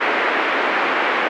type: band-pass noise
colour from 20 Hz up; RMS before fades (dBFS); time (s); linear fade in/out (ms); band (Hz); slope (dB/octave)
white; -19; 0-1.29; 20; 290 to 2200; 24
effects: none